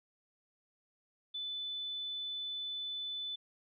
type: tone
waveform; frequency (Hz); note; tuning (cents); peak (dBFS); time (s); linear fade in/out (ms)
sine; 3500; A7; -10; -37; 1.34-3.36; 10
effects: none